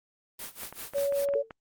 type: noise with tremolo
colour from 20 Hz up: white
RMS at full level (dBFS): -38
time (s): 0.39-1.25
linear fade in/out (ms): 2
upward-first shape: sine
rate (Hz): 5.2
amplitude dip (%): 90
type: clicks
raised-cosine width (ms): 0.5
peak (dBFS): -26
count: 8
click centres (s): 0.633 / 0.726 / 0.936 / 0.983 / 1.124 / 1.288 / 1.338 / 1.508
type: tone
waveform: sine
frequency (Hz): 563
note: C#5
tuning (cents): +27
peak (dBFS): -25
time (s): 0.94-1.43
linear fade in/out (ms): 20
type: tone with exponential decay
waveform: sine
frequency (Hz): 448.6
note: A4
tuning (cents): +34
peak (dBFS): -24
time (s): 1.35-1.51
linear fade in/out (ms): 5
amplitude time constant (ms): 34
effects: Opus 24 kbps